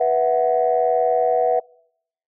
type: chord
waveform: sine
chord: B suspended fourth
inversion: none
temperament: equal with one note detuned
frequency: 489.9 / 659.3 / 740 Hz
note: B4 / E5 / F#5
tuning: -14 / 0 / 0 cents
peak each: -19 dBFS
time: 0-1.6 s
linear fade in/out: 10 ms
effects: noise-tail reverb RT60 0.7 s tail -26 dB re dry + tanh soft clip ceiling -7 dBFS